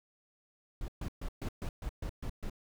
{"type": "noise bursts", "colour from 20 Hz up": "brown", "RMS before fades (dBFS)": -37, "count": 9, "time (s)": [0.81, 2.498], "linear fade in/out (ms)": 2, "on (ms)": 72, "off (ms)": 130, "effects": []}